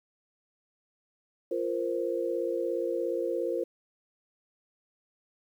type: chord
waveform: sine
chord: F suspended fourth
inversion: none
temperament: equal with one note detuned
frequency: 346 / 466.2 / 523.3 Hz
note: F4 / Bb4 / C5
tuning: -16 / 0 / 0 cents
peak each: -32 dBFS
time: 1.51-3.64 s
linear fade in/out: 5 ms
effects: 10-bit